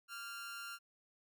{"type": "tone with amplitude modulation", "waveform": "sawtooth", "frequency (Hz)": 1390, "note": "F6", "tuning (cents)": -9, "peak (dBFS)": -38, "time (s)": [0.08, 0.79], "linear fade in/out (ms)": 50, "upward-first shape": "sine", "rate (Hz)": 227, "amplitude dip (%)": 60, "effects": []}